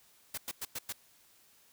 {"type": "noise bursts", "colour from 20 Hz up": "white", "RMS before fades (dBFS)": -38, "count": 5, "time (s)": [0.34, 0.925], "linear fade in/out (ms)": 5, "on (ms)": 37, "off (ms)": 100, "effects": ["white hiss -64 dBFS RMS until 1.72 s"]}